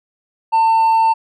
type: tone with hard clipping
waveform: sine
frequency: 898 Hz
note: A5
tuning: 35 cents sharp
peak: -11 dBFS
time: 0.52-1.14 s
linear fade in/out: 20 ms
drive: 2 dB
effects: none